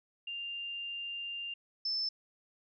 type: tone pair in turn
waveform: sine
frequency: 2794 / 5274 Hz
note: F7 / E8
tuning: 0 / 0 cents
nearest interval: major seventh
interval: 1100 cents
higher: second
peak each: -37 / -31 dBFS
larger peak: second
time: 0.27-1.54 / 1.85-2.09 s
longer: first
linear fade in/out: 5 ms
effects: none